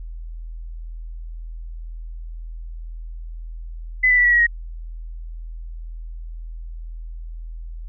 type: tone with pitch steps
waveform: sine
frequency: 2013 / 1986.4 / 1960.2 / 1934.3 / 1908.8 / 1883.6 Hz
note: B6 / B6 / B6 / B6 / A#6 / A#6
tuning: +33 / +9 / -13 / -37 / +41 / +18 cents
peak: -12 dBFS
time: 4.03-4.468 s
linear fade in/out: 10 ms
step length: 73 ms
effects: added 41 Hz sine -30 dBFS peak until 7.88 s